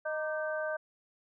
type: harmonic tone with a mistuned harmonic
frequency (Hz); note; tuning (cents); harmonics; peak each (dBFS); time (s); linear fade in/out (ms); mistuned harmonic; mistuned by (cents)
310; D#4; -6; 2 / 3 / 4 / 5; -33 / -45 / -44 / -37; 0.05-0.77; 10; 4; -73
effects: none